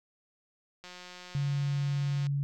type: click train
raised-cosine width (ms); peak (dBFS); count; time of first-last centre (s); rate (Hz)
0.2; -29; 258; 0.84-2.268; 180
type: tone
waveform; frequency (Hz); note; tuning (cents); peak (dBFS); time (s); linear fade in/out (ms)
sine; 141.1; C#3; +31; -27; 1.35-2.43; 0
effects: none